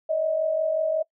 sine tone pair together, 590 / 635.5 Hz, D5 / D#5, +8 / +36 cents, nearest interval minor second, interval 128 cents, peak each -29 / -22 dBFS, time 0.09-1.03 s, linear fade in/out 10 ms, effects noise-tail reverb RT60 0.1 s tail -23 dB re dry

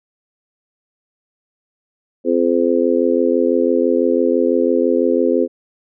harmonic tone, 86 Hz, F2, 26 cents flat, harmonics 3 / 4 / 5 / 6, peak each -18 / -18 / -18 / -18 dBFS, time 2.24-5.48 s, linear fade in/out 50 ms, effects none

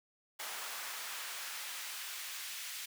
pink noise with high-pass filter sweep, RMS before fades -43 dBFS, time 0.39-2.86 s, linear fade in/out 10 ms, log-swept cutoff 940 to 2400 Hz, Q 0.86, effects none

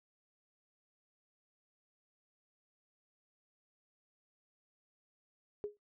sine tone with exponential decay, 415.3 Hz, G#4, in tune, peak -32 dBFS, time 5.64-5.77 s, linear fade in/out 0 ms, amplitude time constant 27 ms, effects noise-tail reverb RT60 0.1 s tail -17 dB re dry

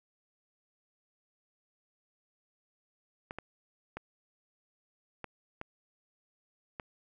clicks, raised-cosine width 0.5 ms, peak -24 dBFS, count 6, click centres 3.309 / 3.386 / 3.97 / 5.243 / 5.614 / 6.798 s, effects none

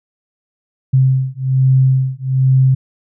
sine beating tone pair, 131 / 132.2 Hz, C3 / C3, +2 / +18 cents, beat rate 1.2 Hz, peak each -13 dBFS, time 0.93-2.75 s, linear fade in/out 10 ms, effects none

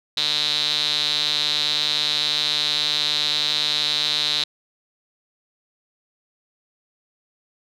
sawtooth tone with band-pass filter, 149.7 Hz, D3, 33 cents sharp, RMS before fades -22 dBFS, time 0.17-4.44 s, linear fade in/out 5 ms, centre 3900 Hz, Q 9.1, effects none

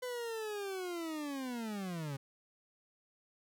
40% pulse linear sweep, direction down, 506 to 132.8 Hz, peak -37 dBFS, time 0.02-2.17 s, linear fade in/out 10 ms, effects none

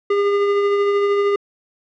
square tone with tremolo, 404.5 Hz, G#4, 46 cents flat, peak -14 dBFS, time 0.1-1.36 s, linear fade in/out 5 ms, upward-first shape triangle, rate 13 Hz, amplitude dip 30%, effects low-pass 2000 Hz 12 dB/octave

